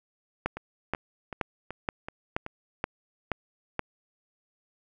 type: two click trains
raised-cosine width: 0.5 ms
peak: -21 / -12 dBFS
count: 6 / 8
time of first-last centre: 0.57-2.464 / 0.46-3.793 s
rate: 2.64 / 2.1 Hz
effects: none